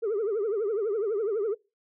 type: tone with vibrato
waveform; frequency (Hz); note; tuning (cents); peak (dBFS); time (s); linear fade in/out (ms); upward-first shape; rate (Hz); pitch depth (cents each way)
sine; 424.9; G#4; +40; -23; 0.02-1.55; 20; triangle; 12; 190
effects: noise-tail reverb RT60 0.3 s tail -26 dB re dry + tanh soft clip ceiling -23 dBFS

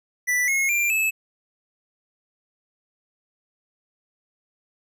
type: tone with pitch steps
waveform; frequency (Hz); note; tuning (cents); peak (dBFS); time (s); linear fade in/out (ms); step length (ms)
square; 1975.5 / 2167 / 2377 / 2607; B6 / C#7 / D7 / E7; 0 / -40 / +20 / -20; -20; 0.27-1.11; 20; 210
effects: none

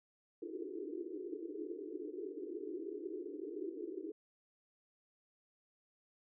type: band-pass noise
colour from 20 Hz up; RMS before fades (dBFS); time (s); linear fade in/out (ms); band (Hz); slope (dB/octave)
pink; -44; 0.42-4.12; 5; 300 to 440; 96
effects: none

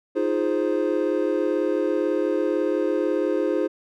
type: chord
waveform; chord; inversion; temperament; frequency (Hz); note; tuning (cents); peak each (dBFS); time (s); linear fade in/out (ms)
triangle; F minor seventh; third; equal; 311.1 / 349.2 / 415.3 / 523.3; Eb4 / F4 / Ab4 / C5; 0 / 0 / 0 / 0; -24; 0.15-3.68; 20
effects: none

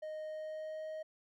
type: tone with pitch glide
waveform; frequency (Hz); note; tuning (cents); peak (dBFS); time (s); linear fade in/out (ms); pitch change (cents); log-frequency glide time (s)
triangle; 620 to 626.5; D#5 to D#5; -6 to +12; -38; 0.02-1.03; 10; +18; 0.24-0.88
effects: none

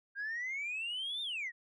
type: exponential two-way sweep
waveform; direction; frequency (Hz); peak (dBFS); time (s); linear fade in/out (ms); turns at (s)
sine; up then down; 1591 to 3669 to 1836; -34; 0.15-1.52; 50; 1.22
effects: tanh soft clip ceiling -33 dBFS

